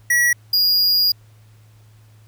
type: tone pair in turn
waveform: square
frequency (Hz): 1928 / 4858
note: B6 / D#8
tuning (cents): -42 / -42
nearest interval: octave + major third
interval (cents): 1600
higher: second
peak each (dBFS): -14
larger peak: neither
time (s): 0.1-0.33 / 0.53-1.12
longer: second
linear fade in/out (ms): 5
effects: added 108 Hz sine -46 dBFS peak until 2.27 s + pink hiss -58 dBFS RMS until 2.27 s